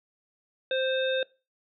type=harmonic tone; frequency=523.3 Hz; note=C5; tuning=in tune; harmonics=1 / 3 / 5 / 7; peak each=-26 / -33 / -38 / -33 dBFS; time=0.71-1.23 s; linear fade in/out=2 ms; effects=noise-tail reverb RT60 0.3 s tail -22 dB re dry